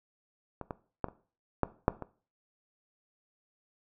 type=clicks; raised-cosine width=1 ms; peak=-24 / -22 / -16 / -29 / -11 / -8 / -24 dBFS; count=7; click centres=0.613 / 0.708 / 1.043 / 1.085 / 1.633 / 1.881 / 2.023 s; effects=noise-tail reverb RT60 0.4 s tail -17 dB re dry